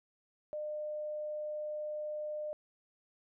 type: tone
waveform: sine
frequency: 604 Hz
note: D5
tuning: 48 cents sharp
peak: -36 dBFS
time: 0.53-2.53 s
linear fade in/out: 0 ms
effects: none